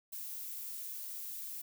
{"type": "noise", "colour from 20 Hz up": "violet", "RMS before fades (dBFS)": -43, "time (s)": [0.12, 1.62], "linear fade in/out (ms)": 10, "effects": []}